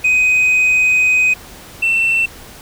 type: tone pair in turn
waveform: sine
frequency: 2508 / 2687 Hz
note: D#7 / E7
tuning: +13 / +33 cents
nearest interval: minor second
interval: 120 cents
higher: second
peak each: -7 / -10 dBFS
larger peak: first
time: 0.04-1.34 / 1.82-2.26 s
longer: first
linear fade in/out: 10 ms
effects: tanh soft clip ceiling -9 dBFS + pink hiss -37 dBFS RMS until 2.61 s